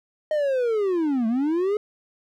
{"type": "linear two-way sweep", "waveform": "triangle", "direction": "down then up", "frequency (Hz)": [623, 216.9, 428.2], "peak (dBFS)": -18, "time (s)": [0.31, 1.77], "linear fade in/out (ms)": 2, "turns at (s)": 1.27, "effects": []}